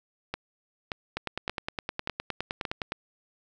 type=two click trains; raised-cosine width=0.3 ms; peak=-14 / -15 dBFS; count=18 / 5; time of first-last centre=1.17-2.921 / 0.34-2.652 s; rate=9.71 / 1.73 Hz; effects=none